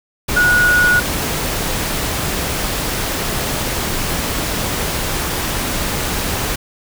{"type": "tone in noise", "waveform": "sine", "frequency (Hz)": 1456, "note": "F#6", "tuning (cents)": -28, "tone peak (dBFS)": -10, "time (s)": [0.36, 1], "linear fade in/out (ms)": 10, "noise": "pink", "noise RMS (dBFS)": -20, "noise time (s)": [0.28, 6.56], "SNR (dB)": 7, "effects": []}